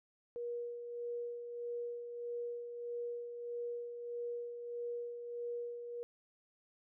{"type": "tone with tremolo", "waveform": "sine", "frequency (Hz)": 477.4, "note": "A#4", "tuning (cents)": 41, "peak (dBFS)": -37, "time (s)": [0.36, 6.03], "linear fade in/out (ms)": 0, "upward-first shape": "sine", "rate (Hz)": 1.6, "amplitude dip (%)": 50, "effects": []}